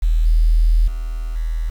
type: tone with level steps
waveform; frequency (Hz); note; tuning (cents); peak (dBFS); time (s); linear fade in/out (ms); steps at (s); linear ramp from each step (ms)
sine; 40.26; E1; -40; -12 / -10 / -21 / -18; 0.02-1.7; 10; 0.25 / 0.87 / 1.35; 10
effects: 7-bit